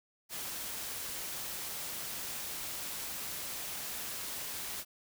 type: noise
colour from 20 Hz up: white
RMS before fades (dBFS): -40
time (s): 0.29-4.85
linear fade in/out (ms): 50
effects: none